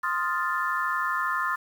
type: chord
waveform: sine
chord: F dominant seventh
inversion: second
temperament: equal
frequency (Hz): 1046.5 / 1244.5 / 1396.9 / 1760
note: C6 / Eb6 / F6 / A6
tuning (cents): 0 / 0 / 0 / 0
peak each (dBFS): -29 / -30 / -31 / -30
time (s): 0.03-1.56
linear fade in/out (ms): 10
effects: 8-bit